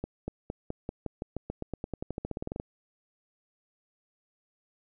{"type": "accelerating click train", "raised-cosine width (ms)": 2, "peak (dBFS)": -20, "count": 24, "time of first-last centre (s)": [0.04, 2.599], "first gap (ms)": 240, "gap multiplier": 0.92, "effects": []}